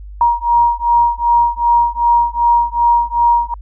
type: beating tone pair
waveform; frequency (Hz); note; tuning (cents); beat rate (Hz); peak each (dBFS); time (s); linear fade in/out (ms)
sine; 945 / 947.6; A#5 / A#5; +23 / +28; 2.6; -13; 0.21-3.54; 2
effects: added 50 Hz sine -29 dBFS peak until 3.61 s